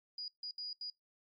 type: tone bursts at uneven times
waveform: sine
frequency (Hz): 4897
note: D#8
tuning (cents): -28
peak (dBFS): -40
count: 4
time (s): 0.18-0.28 / 0.43-0.51 / 0.58-0.73 / 0.81-0.9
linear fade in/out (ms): 2
effects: noise-tail reverb RT60 0.2 s tail -25 dB re dry + MP3 32 kbps